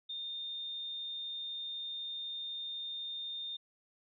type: tone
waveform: sine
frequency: 3636 Hz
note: A#7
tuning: 44 cents flat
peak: -38 dBFS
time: 0.09-3.57 s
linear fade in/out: 10 ms
effects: none